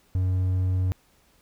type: tone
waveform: triangle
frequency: 92.5 Hz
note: F#2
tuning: in tune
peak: -19 dBFS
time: 0.15-0.92 s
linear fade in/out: 0 ms
effects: pink hiss -62 dBFS RMS until 1.41 s